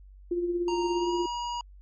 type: tone with tremolo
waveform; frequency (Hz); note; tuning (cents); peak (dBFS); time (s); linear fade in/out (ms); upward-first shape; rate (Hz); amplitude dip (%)
sine; 349.2; F4; 0; -23; 0.31-1.26; 5; triangle; 17; 55
type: tone with pitch glide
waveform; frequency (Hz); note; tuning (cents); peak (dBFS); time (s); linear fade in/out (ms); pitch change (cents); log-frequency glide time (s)
square; 932.3 to 958; A#5 to A#5; 0 to +47; -31; 0.68-1.61; 2; +47; 0.92-1.11
effects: added 48 Hz sine -47 dBFS peak until 1.81 s + MP3 32 kbps